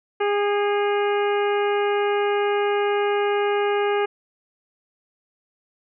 harmonic tone with a mistuned harmonic, 408.9 Hz, G#4, 27 cents flat, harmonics 1 / 2 / 3 / 4 / 5 / 6 / 7, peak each -20 / -26 / -30 / -32 / -34 / -36 / -37 dBFS, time 0.2-4.06 s, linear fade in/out 10 ms, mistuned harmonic 5, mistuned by +50 cents, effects none

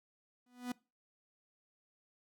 45% pulse tone with exponential growth, 246.9 Hz, B3, in tune, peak -34 dBFS, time 0.46-0.72 s, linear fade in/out 5 ms, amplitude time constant 55 ms, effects noise-tail reverb RT60 0.3 s tail -22 dB re dry

